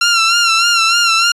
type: tone with vibrato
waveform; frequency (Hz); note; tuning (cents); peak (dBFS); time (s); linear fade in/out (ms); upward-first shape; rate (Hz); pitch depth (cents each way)
15% pulse; 1369; F6; -35; -3; 0.01-1.32; 5; sine; 3.3; 52
effects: resampled to 24000 Hz